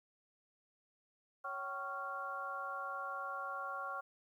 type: harmonic tone with a mistuned harmonic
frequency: 277.2 Hz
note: C#4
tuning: in tune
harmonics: 2 / 3 / 4 / 5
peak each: -49 / -47 / -43 / -43 dBFS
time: 1.44-4.01 s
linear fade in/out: 10 ms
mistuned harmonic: 3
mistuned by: -140 cents
effects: 12-bit